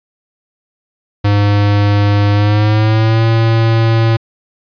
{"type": "tone with pitch glide", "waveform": "square", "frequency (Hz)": [102.3, 113.51], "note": ["G#2", "A#2"], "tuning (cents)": [-26, -46], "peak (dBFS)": -9, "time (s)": [1.24, 4.17], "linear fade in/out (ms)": 10, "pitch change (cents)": 180, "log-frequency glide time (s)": [2.33, 3.24], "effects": ["resampled to 11025 Hz", "8-bit"]}